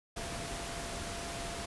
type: tone in noise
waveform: sine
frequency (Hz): 684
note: F5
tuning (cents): -36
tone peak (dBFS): -45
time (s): 0.16-1.66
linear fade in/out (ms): 10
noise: pink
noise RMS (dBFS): -40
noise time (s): 0.16-1.66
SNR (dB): -8
effects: resampled to 24000 Hz

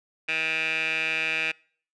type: tone with band-pass filter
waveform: 15% pulse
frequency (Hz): 159.6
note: D#3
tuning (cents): +44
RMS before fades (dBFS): -27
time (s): 0.28-1.52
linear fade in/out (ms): 10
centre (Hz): 2400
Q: 7.3
effects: noise-tail reverb RT60 0.5 s tail -25 dB re dry + resampled to 22050 Hz

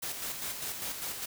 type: noise with tremolo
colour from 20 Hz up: white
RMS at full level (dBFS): -36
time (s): 0.02-1.26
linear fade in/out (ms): 10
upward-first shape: square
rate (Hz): 5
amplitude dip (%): 40
effects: none

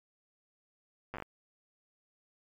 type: slowing click train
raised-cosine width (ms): 0.5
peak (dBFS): -25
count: 7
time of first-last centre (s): 1.14-1.224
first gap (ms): 8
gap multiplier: 1.22
effects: MP3 96 kbps

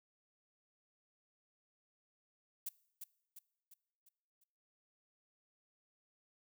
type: noise with echo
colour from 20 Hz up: violet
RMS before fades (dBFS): -41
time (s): 2.66-2.69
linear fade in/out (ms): 5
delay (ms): 350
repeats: 5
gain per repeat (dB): -6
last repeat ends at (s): 4.44
effects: noise-tail reverb RT60 0.8 s tail -22 dB re dry

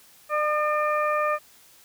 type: harmonic tone with a mistuned harmonic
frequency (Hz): 600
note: D5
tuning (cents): +37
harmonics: 1 / 2 / 3 / 4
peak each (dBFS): -25 / -24 / -32 / -34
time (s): 0.29-1.39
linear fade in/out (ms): 50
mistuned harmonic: 2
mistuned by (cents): +19
effects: white hiss -54 dBFS RMS until 1.84 s

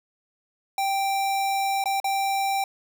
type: tone with dropouts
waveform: square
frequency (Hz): 784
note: G5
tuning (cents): 0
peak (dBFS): -23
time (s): 0.78-2.64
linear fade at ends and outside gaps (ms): 2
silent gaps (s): 1.84-1.857 / 2.001-2.043
effects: none

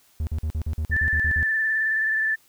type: tone bursts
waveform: triangle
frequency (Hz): 77.78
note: D#2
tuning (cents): 0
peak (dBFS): -21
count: 11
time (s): 0.2-1.429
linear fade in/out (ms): 0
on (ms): 69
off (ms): 47
type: tone with vibrato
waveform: sine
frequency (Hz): 1760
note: A6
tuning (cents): 0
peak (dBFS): -20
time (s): 0.91-2.36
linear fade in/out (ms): 20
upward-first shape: square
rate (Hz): 19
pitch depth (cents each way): 20
effects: white hiss -59 dBFS RMS until 2.48 s

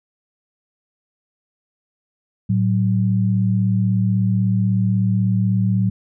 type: tone pair together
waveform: sine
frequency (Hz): 111.5 / 187.77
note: A2 / F#3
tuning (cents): +23 / +26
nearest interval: major sixth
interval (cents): 903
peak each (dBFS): -17 / -18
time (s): 2.49-5.9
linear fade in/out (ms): 10
effects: none

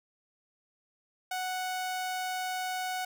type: tone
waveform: sawtooth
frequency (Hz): 740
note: F#5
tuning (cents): 0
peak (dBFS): -28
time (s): 1.31-3.05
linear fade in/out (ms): 5
effects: none

